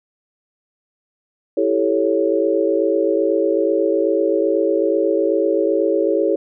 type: chord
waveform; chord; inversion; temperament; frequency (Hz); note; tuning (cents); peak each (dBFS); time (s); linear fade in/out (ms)
sine; A dominant seventh; second; equal; 329.6 / 392 / 440 / 554.4; E4 / G4 / A4 / C#5; 0 / 0 / 0 / 0; -20; 1.57-6.36; 5
effects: none